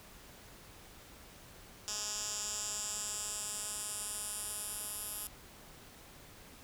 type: tone with band-pass filter sweep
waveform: 10% pulse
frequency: 209.9 Hz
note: G#3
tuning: 19 cents sharp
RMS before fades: -40 dBFS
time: 1.88-5.27 s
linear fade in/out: 0 ms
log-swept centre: 6400 to 11000 Hz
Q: 3.6
effects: pink hiss -55 dBFS RMS until 6.63 s